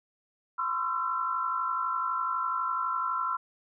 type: tone cluster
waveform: sine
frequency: 1023 / 1083 / 1302 / 1354 Hz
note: C6 / C#6 / E6 / E6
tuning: -39 / -41 / -22 / +46 cents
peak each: -32 / -37 / -37 / -30 dBFS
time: 0.58-3.37 s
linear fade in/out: 10 ms
effects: none